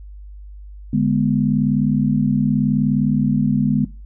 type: chord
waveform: sine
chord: G# diminished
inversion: second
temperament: equal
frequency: 146.83 / 207.7 / 246.9 Hz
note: D3 / G#3 / B3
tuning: 0 / 0 / 0 cents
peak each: -19 / -18 / -19 dBFS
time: 0.93-3.85 s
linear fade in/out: 5 ms
effects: noise-tail reverb RT60 0.3 s tail -18 dB re dry + added 50 Hz sine -34 dBFS peak until 4.05 s